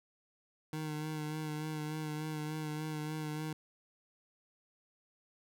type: tone with vibrato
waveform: 25% pulse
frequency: 153.8 Hz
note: D#3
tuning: 20 cents flat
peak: -33 dBFS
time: 0.73-3.53 s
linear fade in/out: 2 ms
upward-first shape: sine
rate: 3.4 Hz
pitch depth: 27 cents each way
effects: none